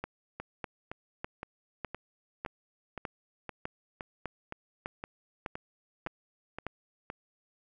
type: two click trains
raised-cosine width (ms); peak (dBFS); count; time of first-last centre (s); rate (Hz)
0.5; -23 / -20; 14 / 12; 0.4-7.101 / 0.04-6.667; 1.94 / 1.66
effects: none